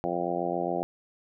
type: harmonic tone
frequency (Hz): 87.31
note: F2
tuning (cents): 0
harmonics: 2 / 3 / 4 / 5 / 6 / 7 / 8 / 9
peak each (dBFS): -37 / -38 / -33 / -38 / -35 / -35 / -33 / -35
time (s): 0.04-0.83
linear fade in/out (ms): 0
effects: none